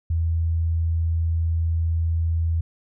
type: tone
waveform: sine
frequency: 82.41 Hz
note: E2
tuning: in tune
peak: -19 dBFS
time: 0.1-2.61 s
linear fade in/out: 5 ms
effects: none